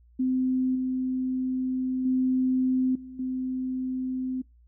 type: tone with level steps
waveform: sine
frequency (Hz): 257.6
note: C4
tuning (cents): -27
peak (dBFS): -22 / -25 / -21 / -39 / -27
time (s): 0.19-4.42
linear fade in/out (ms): 10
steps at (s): 0.75 / 2.05 / 2.95 / 3.19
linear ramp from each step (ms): 5
effects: noise-tail reverb RT60 0.2 s tail -24 dB re dry + added 59 Hz sine -54 dBFS peak until 4.67 s